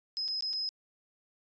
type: tone with dropouts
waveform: sine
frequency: 5090 Hz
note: D#8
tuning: 39 cents sharp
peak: -31 dBFS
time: 0.17-0.69 s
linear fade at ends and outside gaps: 0 ms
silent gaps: 0.28-0.285 / 0.408-0.424 / 0.531-0.535 s
effects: resampled to 16000 Hz